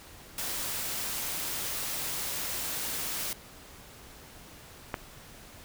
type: noise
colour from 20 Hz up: white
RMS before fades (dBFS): -34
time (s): 0.38-3.33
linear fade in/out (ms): 2
type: click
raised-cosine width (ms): 0.5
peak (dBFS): -15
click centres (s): 4.942
effects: pink hiss -50 dBFS RMS until 5.64 s